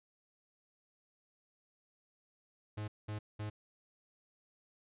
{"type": "tone bursts", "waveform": "45% pulse", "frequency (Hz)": 105.9, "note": "G#2", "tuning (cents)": 34, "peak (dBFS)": -38, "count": 3, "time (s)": [2.77, 3.5], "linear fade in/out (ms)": 10, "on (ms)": 110, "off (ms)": 200, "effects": ["resampled to 8000 Hz"]}